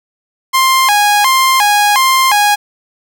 sawtooth tone with vibrato, 932.3 Hz, A#5, in tune, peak -4 dBFS, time 0.53-2.56 s, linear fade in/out 20 ms, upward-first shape square, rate 1.4 Hz, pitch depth 210 cents each way, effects none

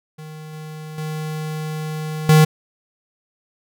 square tone with level steps, 155.2 Hz, D#3, 4 cents flat, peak -34 / -32 / -25 / -9 dBFS, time 0.18-2.45 s, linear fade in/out 10 ms, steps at 0.53 / 0.98 / 2.29 s, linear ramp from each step 2 ms, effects none

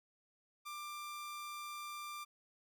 sawtooth tone, 1186 Hz, D6, 17 cents sharp, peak -40 dBFS, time 0.65-2.25 s, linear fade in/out 20 ms, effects none

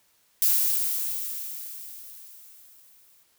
violet noise with exponential decay, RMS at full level -20 dBFS, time 0.42-3.23 s, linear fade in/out 0 ms, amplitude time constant 610 ms, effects white hiss -65 dBFS RMS until 3.38 s

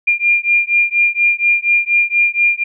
sine beating tone pair, 2400 / 2404.2 Hz, D7 / D7, +37 / +40 cents, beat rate 4.2 Hz, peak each -14 dBFS, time 0.07-2.64 s, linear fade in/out 10 ms, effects none

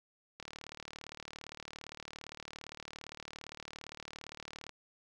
click train, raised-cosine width 0.2 ms, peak -27 dBFS, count 162, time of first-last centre 0.4-4.693 s, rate 37.5 Hz, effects none

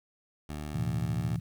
15% pulse tone, 75 Hz, D2, 37 cents sharp, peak -30 dBFS, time 0.49-1.37 s, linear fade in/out 5 ms
sine chord, A suspended second, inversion none, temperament equal with one note detuned, 110 / 123.47 / 168.76 Hz, A2 / B2 / E3, 0 / 0 / +41 cents, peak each -33 dBFS, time 0.74-1.4 s, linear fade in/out 10 ms
effects 10-bit

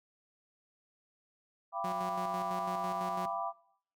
sine chord, G dominant seventh, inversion third, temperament equal with one note detuned, 680.9 / 784 / 987.8 / 1174.7 Hz, F5 / G5 / B5 / D6, -44 / 0 / 0 / 0 cents, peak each -39 dBFS, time 1.72-3.53 s, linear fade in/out 50 ms
sawtooth tone with tremolo, 182.4 Hz, F#3, 24 cents flat, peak -34 dBFS, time 1.84-3.26 s, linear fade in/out 5 ms, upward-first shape square, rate 6 Hz, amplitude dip 45%
effects noise-tail reverb RT60 0.6 s tail -18 dB re dry

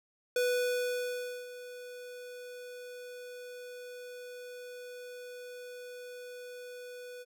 square tone with ADSR envelope, 493.9 Hz, B4, in tune, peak -27 dBFS, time 0.36-7.25 s, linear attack 3 ms, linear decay 1100 ms, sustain -17 dB, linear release 35 ms, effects none

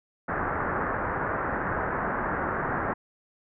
white low-pass noise, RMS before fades -29 dBFS, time 0.28-2.94 s, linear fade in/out 10 ms, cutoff 1700 Hz, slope 48 dB/octave, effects none

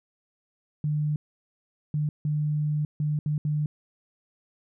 sine tone bursts at uneven times, 150 Hz, D3, 37 cents sharp, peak -23 dBFS, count 6, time 0.84-1.16 / 1.94-2.09 / 2.25-2.85 / 3-3.19 / 3.26-3.38 / 3.45-3.66 s, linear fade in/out 2 ms, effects none

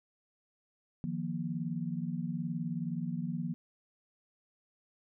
sine chord, Eb suspended second, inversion none, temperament equal with one note detuned, 155.56 / 174.61 / 236.9 Hz, Eb3 / F3 / Bb3, 0 / 0 / +28 cents, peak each -38 / -36 / -38 dBFS, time 1.04-3.54 s, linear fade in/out 0 ms, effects none

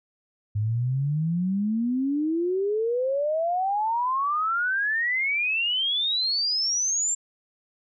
sine exponential sweep, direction up, 102.2 to 7459 Hz, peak -22 dBFS, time 0.55-7.15 s, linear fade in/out 10 ms, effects none

